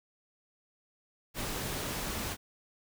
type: noise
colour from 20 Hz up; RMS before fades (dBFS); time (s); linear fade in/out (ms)
pink; -36; 1.34-2.37; 50
effects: none